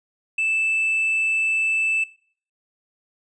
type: tone with tanh clipping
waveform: sine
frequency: 2637 Hz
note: E7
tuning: in tune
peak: -20 dBFS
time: 0.38-2.04 s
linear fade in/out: 5 ms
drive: 2 dB
effects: noise-tail reverb RT60 0.5 s tail -20 dB re dry + resampled to 22050 Hz